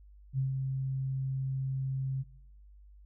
sine tone with ADSR envelope, 133.4 Hz, C3, 34 cents sharp, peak -26 dBFS, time 0.33-2.24 s, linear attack 53 ms, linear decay 140 ms, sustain -4 dB, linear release 31 ms, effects noise-tail reverb RT60 0.8 s tail -22 dB re dry + added 50 Hz sine -52 dBFS peak until 3.05 s

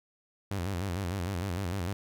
sawtooth tone with vibrato, 92.5 Hz, F#2, in tune, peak -27 dBFS, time 0.51-1.93 s, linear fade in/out 0 ms, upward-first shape square, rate 6.6 Hz, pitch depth 120 cents each way, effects none

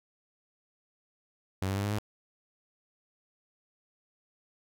sawtooth tone with pitch steps, 94.9 / 97.46 / 100.08 / 102.77 / 105.54 Hz, F#2 / G2 / G2 / G#2 / G#2, +44 / -10 / +36 / -18 / +28 cents, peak -25 dBFS, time 1.62-1.985 s, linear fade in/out 0 ms, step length 73 ms, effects none

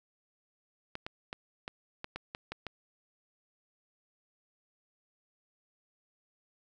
clicks, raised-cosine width 0.3 ms, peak -22 dBFS, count 9, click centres 0.954 / 1.065 / 1.329 / 1.679 / 2.044 / 2.16 / 2.349 / 2.52 / 2.667 s, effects none

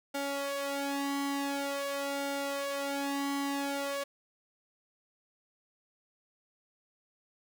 sawtooth tone with flanger, 279.8 Hz, C#4, 16 cents sharp, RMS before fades -34 dBFS, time 0.14-4.04 s, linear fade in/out 10 ms, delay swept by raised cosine 1.4 to 2.6 ms, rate 0.47 Hz, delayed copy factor +0.85, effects none

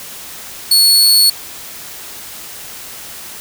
sawtooth tone, 4398 Hz, C#8, 14 cents flat, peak -4 dBFS, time 0.71-1.3 s, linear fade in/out 5 ms, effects white hiss -31 dBFS RMS until 3.4 s

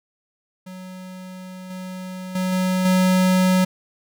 square tone with level steps, 185 Hz, F#3, in tune, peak -35 / -31 / -21 / -19 / -15 dBFS, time 0.66-3.65 s, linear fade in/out 10 ms, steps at 1.7 / 2.35 / 2.52 / 2.85 s, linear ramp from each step 5 ms, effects none

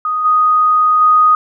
sine tone with level steps, 1244.5 Hz, D#6, in tune, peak -14 / -8 / -6 dBFS, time 0.05-1.35 s, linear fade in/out 2 ms, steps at 0.24 / 1 s, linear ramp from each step 20 ms, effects none

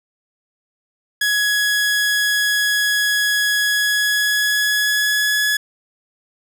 sawtooth tone with pitch glide, 1676 to 1693.5 Hz, G#6 to G#6, +15 to +33 cents, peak -12 dBFS, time 1.21-5.57 s, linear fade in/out 5 ms, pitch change +18 cents, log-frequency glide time 3.56-5.42 s, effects none

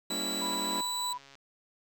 30% pulse tone, 3951 Hz, B7, in tune, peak -30 dBFS, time 0.1-1.13 s, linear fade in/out 5 ms
sawtooth chord, G diminished seventh, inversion none, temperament equal with one note detuned, 196.68 / 233.1 / 277.2 / 329.6 Hz, G3 / Bb3 / Db4 / Fb4, +6 / 0 / 0 / 0 cents, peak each -37 / -37 / -37 / -37 dBFS, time 0.1-0.81 s, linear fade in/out 5 ms
click train, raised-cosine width 0.2 ms, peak -36 dBFS, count 145, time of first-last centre 0.31-1.353 s, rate 138 Hz
sine tone with tremolo, 987.8 Hz, B5, in tune, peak -33 dBFS, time 0.41-1.18 s, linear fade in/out 10 ms, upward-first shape sine, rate 3.4 Hz, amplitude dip 30%
effects none

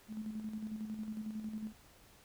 sine tone with tremolo, 216.1 Hz, A3, 31 cents flat, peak -37 dBFS, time 0.08-1.73 s, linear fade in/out 50 ms, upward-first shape square, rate 11 Hz, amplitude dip 50%, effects pink hiss -62 dBFS RMS until 2.24 s

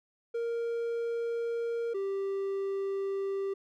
triangle tone pair in turn, 466.2 / 392 Hz, A#4 / G4, 0 / 0 cents, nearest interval minor third, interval 300 cents, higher first, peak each -28 dBFS, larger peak neither, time 0.34-1.94 / 1.94-3.54 s, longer neither, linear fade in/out 10 ms, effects none

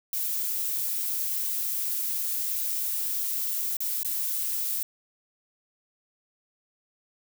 violet noise with dropouts, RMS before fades -29 dBFS, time 0.13-4.83 s, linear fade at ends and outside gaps 2 ms, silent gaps 3.769-3.804 / 4.032-4.047 s, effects none

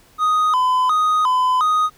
triangle tone with vibrato, 1123 Hz, C#6, 22 cents sharp, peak -12 dBFS, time 0.18-1.9 s, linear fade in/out 50 ms, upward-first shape square, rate 1.4 Hz, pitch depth 180 cents each way, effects pink hiss -52 dBFS RMS until 1.97 s

